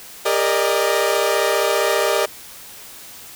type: chord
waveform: sawtooth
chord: Eb major seventh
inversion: first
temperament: equal with one note detuned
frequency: 401.9 / 466.2 / 587.3 / 622.3 Hz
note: G4 / Bb4 / D5 / Eb5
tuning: +43 / 0 / 0 / 0 cents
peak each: -18 dBFS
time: 0.25-2.26 s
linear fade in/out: 10 ms
effects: white hiss -39 dBFS RMS until 3.35 s